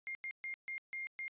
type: tone bursts at uneven times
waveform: sine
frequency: 2119 Hz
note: C7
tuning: 21 cents sharp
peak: -39 dBFS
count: 6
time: 0.07-0.15 / 0.24-0.31 / 0.44-0.54 / 0.68-0.78 / 0.93-1.07 / 1.19-1.28 s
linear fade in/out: 0 ms
effects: resampled to 8000 Hz